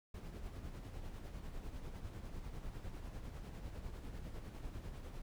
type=noise with tremolo; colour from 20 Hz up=brown; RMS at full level=-45 dBFS; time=0.14-5.22 s; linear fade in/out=5 ms; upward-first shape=sine; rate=10 Hz; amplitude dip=45%; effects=none